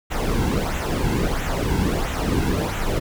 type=noise with flanger; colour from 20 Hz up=brown; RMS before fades=-22 dBFS; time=0.1-3 s; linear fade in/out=20 ms; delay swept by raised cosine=0.2 to 1.7 ms; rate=1.5 Hz; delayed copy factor=-0.65; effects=none